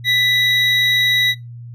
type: tone pair together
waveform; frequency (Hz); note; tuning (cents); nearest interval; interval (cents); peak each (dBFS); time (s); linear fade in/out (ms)
triangle; 1986 / 3832; B6 / A#7; +9 / +47; major seventh; 1138; -14; 0.04-1.35; 50
effects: noise-tail reverb RT60 0.2 s tail -23 dB re dry + added 119 Hz sine -31 dBFS peak until 1.74 s